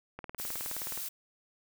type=click train; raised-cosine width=0.5 ms; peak=-26 dBFS; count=16; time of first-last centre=0.19-0.975 s; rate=19.1 Hz
type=noise; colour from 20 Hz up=blue; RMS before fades=-38 dBFS; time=0.38-1.09 s; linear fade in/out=10 ms
effects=none